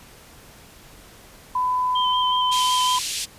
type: tone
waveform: sine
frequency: 1003 Hz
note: B5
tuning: 26 cents sharp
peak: -19 dBFS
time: 1.55-2.99 s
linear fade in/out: 5 ms
type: tone with vibrato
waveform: sine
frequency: 3127 Hz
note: G7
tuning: 5 cents flat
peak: -23 dBFS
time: 1.95-2.97 s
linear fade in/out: 10 ms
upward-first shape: square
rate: 5.4 Hz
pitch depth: 24 cents each way
type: band-pass noise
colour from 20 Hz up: pink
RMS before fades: -28 dBFS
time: 2.51-3.26 s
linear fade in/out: 20 ms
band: 2800 to 10000 Hz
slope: 24 dB/octave
effects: pink hiss -47 dBFS RMS until 3.38 s + resampled to 32000 Hz